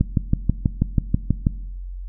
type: click train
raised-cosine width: 5 ms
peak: -4 dBFS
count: 10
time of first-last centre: 0.01-1.469 s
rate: 6.17 Hz
effects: noise-tail reverb RT60 0.9 s tail -19 dB re dry + added 45 Hz sine -29 dBFS peak until 2.08 s